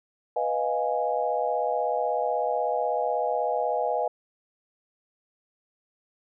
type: chord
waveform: sine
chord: F half-diminished seventh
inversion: second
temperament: equal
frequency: 493.9 / 622.3 / 698.5 / 830.6 Hz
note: Cb5 / Eb5 / F5 / Ab5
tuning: 0 / 0 / 0 / 0 cents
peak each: -29 dBFS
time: 0.36-4.08 s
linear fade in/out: 5 ms
effects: none